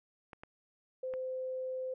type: clicks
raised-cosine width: 0.5 ms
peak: -32 dBFS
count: 3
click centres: 0.332 / 0.435 / 1.138 s
type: tone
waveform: sine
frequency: 516 Hz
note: C5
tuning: 24 cents flat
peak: -35 dBFS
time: 1.03-1.94 s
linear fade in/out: 5 ms
effects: none